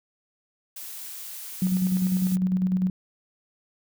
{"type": "noise", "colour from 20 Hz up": "blue", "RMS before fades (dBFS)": -38, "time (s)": [0.76, 2.36], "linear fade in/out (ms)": 5}
{"type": "tone with tremolo", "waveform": "sine", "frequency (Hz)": 184.9, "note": "F#3", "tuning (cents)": -1, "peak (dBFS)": -19, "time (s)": [1.62, 2.9], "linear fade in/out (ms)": 2, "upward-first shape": "square", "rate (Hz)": 10, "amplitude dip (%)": 40}
{"effects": []}